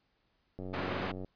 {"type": "click train", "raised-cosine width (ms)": 2, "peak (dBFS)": -29, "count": 62, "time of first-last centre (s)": [0.59, 1.247], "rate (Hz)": 92.9}
{"type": "band-pass noise", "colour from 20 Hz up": "pink", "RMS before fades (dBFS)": -37, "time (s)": [0.73, 1.12], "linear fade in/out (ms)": 10, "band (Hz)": [210, 2400], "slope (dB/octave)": 12}
{"effects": ["pink hiss -75 dBFS RMS until 1.35 s", "resampled to 11025 Hz"]}